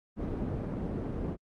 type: low-pass noise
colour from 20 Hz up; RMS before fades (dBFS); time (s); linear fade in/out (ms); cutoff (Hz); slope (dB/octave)
white; -34; 0.16-1.37; 50; 290; 12
effects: Opus 32 kbps